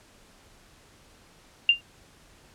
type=tone with exponential decay; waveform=sine; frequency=2790 Hz; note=F7; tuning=2 cents flat; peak=-11 dBFS; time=1.69-1.81 s; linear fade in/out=2 ms; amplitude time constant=24 ms; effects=pink hiss -56 dBFS RMS until 2.54 s + low-pass 10000 Hz 12 dB/octave